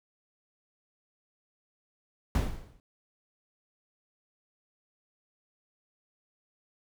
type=noise with exponential decay; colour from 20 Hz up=brown; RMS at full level=-22 dBFS; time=2.35-2.8 s; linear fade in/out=1 ms; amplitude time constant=96 ms; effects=none